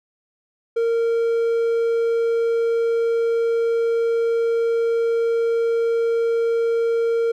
triangle tone, 461.6 Hz, A#4, 17 cents flat, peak -15 dBFS, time 0.76-7.32 s, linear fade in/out 10 ms, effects none

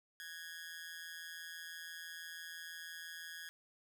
sawtooth tone with amplitude modulation, 1661.2 Hz, G#6, in tune, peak -39 dBFS, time 0.2-3.49 s, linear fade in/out 0 ms, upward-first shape sine, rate 166 Hz, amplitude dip 85%, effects none

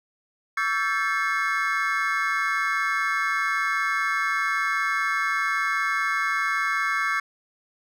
triangle tone cluster, 1133 / 1329 / 1578 / 1739 / 2164 Hz, C#6 / E6 / G6 / A6 / C#7, +37 / +14 / +11 / -21 / -42 cents, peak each -27 dBFS, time 0.57-7.2 s, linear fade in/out 5 ms, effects none

